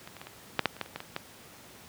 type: clicks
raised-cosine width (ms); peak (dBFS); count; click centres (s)
0.3; -26 / -28 / -25 / -26 / -7 / -7 / -30 / -15 / -29 / -19 / -22 / -16; 12; 0.075 / 0.167 / 0.215 / 0.27 / 0.593 / 0.657 / 0.766 / 0.813 / 0.861 / 0.96 / 1.004 / 1.164
effects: pink hiss -51 dBFS RMS until 1.88 s + high-pass 100 Hz 12 dB/octave